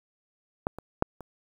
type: clicks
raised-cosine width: 1 ms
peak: -12 / -24 / -7 / -27 dBFS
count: 4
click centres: 0.669 / 0.786 / 1.024 / 1.207 s
effects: 8-bit